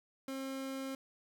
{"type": "tone", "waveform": "30% pulse", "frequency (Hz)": 267.8, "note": "C4", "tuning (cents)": 40, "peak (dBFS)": -36, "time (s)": [0.28, 0.95], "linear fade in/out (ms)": 2, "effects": []}